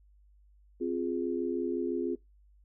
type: chord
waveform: sine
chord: F minor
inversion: second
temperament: equal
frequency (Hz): 261.6 / 349.2 / 415.3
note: C4 / F4 / Ab4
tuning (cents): 0 / 0 / 0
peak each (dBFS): -34 / -32 / -35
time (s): 0.8-2.16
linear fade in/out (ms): 20
effects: noise-tail reverb RT60 0.2 s tail -24 dB re dry + added 50 Hz sine -58 dBFS peak until 2.64 s